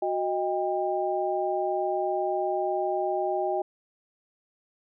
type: tone cluster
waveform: sine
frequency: 368.2 / 625 / 797 Hz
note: F#4 / D#5 / G5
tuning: -8 / +8 / +28 cents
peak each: -29 dBFS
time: 0.02-3.62 s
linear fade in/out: 5 ms
effects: none